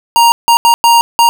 square tone bursts at uneven times, 935 Hz, A#5, 5 cents sharp, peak -5 dBFS, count 5, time 0.16-0.32 / 0.48-0.57 / 0.65-0.74 / 0.84-1.01 / 1.19-1.29 s, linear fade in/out 0 ms, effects none

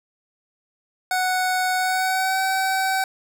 25% pulse tone with pitch glide, 740 to 764.3 Hz, F#5 to G5, 0 to -44 cents, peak -16 dBFS, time 1.11-3.04 s, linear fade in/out 2 ms, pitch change +56 cents, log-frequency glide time 1.77-2.41 s, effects none

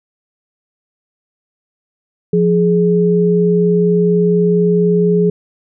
sine tone pair together, 175 / 419.2 Hz, F3 / G#4, +4 / +16 cents, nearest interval octave + minor third, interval 1512 cents, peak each -12 dBFS, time 2.33-5.3 s, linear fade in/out 5 ms, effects none

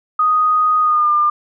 sine tone with pitch glide, 1244.5 to 1199.3 Hz, D#6 to D6, 0 to +36 cents, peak -11 dBFS, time 0.19-1.3 s, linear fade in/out 5 ms, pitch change -64 cents, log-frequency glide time 0.81-1.11 s, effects none

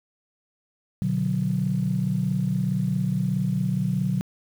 sine chord, B minor, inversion none, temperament just, 123.47 / 148.16 / 185.21 Hz, B2 / D3 / F#3, 0 / +16 / +2 cents, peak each -27 / -26 / -24 dBFS, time 1.02-4.21 s, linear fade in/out 0 ms, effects tanh soft clip ceiling -12 dBFS + 8-bit

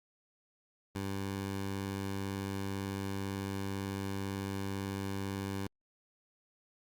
15% pulse tone, 98 Hz, G2, in tune, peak -29 dBFS, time 0.95-5.67 s, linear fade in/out 5 ms, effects Opus 48 kbps

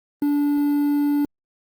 triangle tone with quantisation, 289.7 Hz, D4, 24 cents flat, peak -15 dBFS, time 0.22-1.25 s, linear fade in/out 2 ms, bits 7, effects Opus 24 kbps

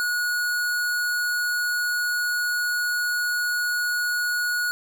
square tone, 1455 Hz, F#6, 29 cents flat, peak -23 dBFS, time 0-4.71 s, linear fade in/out 0 ms, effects none

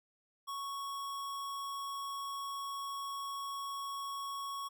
square tone, 1108.7 Hz, C#6, in tune, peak -39 dBFS, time 0.47-4.69 s, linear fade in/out 20 ms, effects none

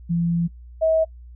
sine tone pair in turn, 170 / 641.8 Hz, F3 / E5, -46 / -46 cents, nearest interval octave + major seventh, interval 2300 cents, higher second, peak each -18 / -15 dBFS, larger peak second, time 0.09-0.48 / 0.81-1.05 s, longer first, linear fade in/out 20 ms, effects noise-tail reverb RT60 0.1 s tail -26 dB re dry + added 60 Hz sine -39 dBFS peak until 1.35 s

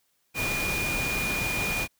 sine tone in noise, 2432 Hz, D#7, 40 cents flat, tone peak -28 dBFS, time 0.34-1.88 s, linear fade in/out 50 ms, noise pink, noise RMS -31 dBFS, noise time 0.34-1.88 s, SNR 0 dB, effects white hiss -71 dBFS RMS until 1.99 s

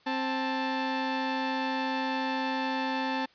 sawtooth tone pair together, 263.4 / 880 Hz, C4 / A5, +12 / 0 cents, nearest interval octave + major sixth, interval 2088 cents, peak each -27 / -27 dBFS, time 0.06-3.26 s, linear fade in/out 10 ms, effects white hiss -61 dBFS RMS until 3.34 s + resampled to 11025 Hz

